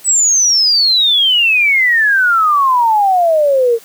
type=exponential sweep; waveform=sine; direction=down; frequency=8070 to 449.7 Hz; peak=-8 dBFS; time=0.04-3.79 s; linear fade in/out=50 ms; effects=white hiss -41 dBFS RMS until 3.84 s + high-pass 100 Hz 12 dB/octave